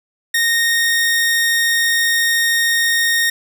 sawtooth tone, 1853 Hz, A#6, 11 cents flat, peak -10 dBFS, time 0.34-3.3 s, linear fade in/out 5 ms, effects none

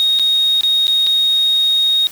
sine tone with dropouts, 3735 Hz, A#7, 3 cents sharp, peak -10 dBFS, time 0-2.07 s, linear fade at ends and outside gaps 0 ms, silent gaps 0.189-0.196 / 0.609-0.634 / 0.869-0.88 / 1.066-1.07 s, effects tanh soft clip ceiling -7 dBFS + white hiss -36 dBFS RMS until 2.11 s

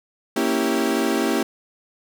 35% pulse chord, A# diminished seventh, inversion none, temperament equal, 233.1 / 277.2 / 329.6 / 392 Hz, A#3 / C#4 / E4 / G4, 0 / 0 / 0 / 0 cents, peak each -23 dBFS, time 0.36-1.43 s, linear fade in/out 5 ms, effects none

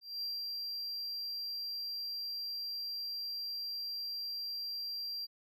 triangle tone with ADSR envelope, 4736 Hz, D8, 14 cents sharp, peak -34 dBFS, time 0.01-5.27 s, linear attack 210 ms, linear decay 190 ms, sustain -2 dB, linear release 29 ms, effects none

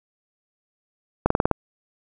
slowing click train, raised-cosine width 1 ms, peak -3 dBFS, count 6, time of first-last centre 1.26-1.513 s, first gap 44 ms, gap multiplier 1.07, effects none

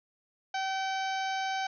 harmonic tone with a mistuned harmonic, 768 Hz, G5, 36 cents flat, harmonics 1 / 2 / 3 / 4 / 5 / 6 / 7 / 8, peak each -31 / -37 / -41 / -43 / -45 / -47 / -48 / -49 dBFS, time 0.54-1.67 s, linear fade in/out 5 ms, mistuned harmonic 8, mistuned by +18 cents, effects none

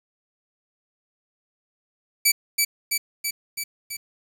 10% pulse tone with echo, 2302 Hz, D7, 35 cents flat, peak -6 dBFS, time 2.25-2.32 s, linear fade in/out 10 ms, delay 330 ms, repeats 5, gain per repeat -3 dB, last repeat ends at 3.97 s, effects 8-bit

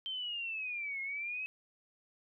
sine linear two-way sweep, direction down then up, 3136 to 2146 to 2576 Hz, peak -36 dBFS, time 0.06-1.46 s, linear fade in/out 0 ms, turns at 1.01 s, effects none

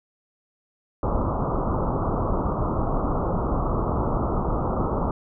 pink low-pass noise, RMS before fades -24 dBFS, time 1.03-5.11 s, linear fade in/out 2 ms, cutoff 1300 Hz, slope 96 dB/octave, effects none

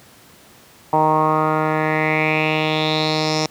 10% pulse tone with low-pass filter sweep, 155.56 Hz, D#3, in tune, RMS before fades -18 dBFS, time 0.93-3.46 s, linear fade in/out 2 ms, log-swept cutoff 890 to 5600 Hz, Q 4.9, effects pink hiss -47 dBFS RMS until 3.5 s + high-pass 100 Hz 12 dB/octave

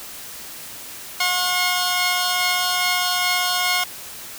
10% pulse tone pair together, 720.8 / 1080 Hz, F#5 / C#6, -45 / -45 cents, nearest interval perfect fifth, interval 700 cents, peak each -13 dBFS, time 1.2-3.84 s, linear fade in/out 5 ms, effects white hiss -36 dBFS RMS until 4.38 s

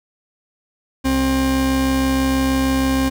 40% pulse tone pair together, 66.3 / 265.2 Hz, C2 / C4, +23 / +23 cents, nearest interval 2 octaves, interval 2400 cents, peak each -22 / -16 dBFS, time 1.04-3.1 s, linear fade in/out 20 ms, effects none

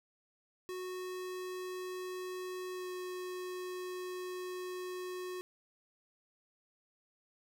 square tone with pitch glide, 367.5 to 365 Hz, F#4 to F#4, -12 to -24 cents, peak -40 dBFS, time 0.69-5.41 s, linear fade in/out 0 ms, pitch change -12 cents, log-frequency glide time 2.73-2.87 s, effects none

